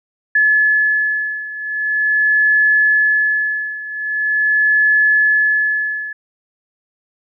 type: beating tone pair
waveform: sine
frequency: 1715 / 1715.43 Hz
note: A6 / A6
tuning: -45 / -44 cents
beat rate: 0.43 Hz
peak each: -14 / -17 dBFS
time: 0.35-6.13 s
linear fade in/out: 5 ms
effects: none